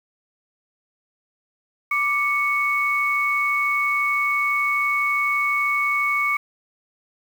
sine tone pair together, 1174.4 / 2217 Hz, D6 / C#7, 0 / 0 cents, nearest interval major seventh, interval 1100 cents, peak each -23 / -20 dBFS, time 1.91-6.37 s, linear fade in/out 5 ms, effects 7-bit

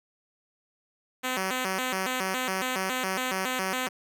5% pulse tone with vibrato, 220 Hz, A3, in tune, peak -16 dBFS, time 1.23-3.89 s, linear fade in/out 20 ms, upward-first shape square, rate 3.6 Hz, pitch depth 260 cents each way, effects none

